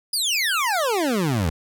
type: exponential sweep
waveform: 25% pulse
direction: down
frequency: 5060 to 75.3 Hz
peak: -16 dBFS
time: 0.13-1.5 s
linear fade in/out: 5 ms
effects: none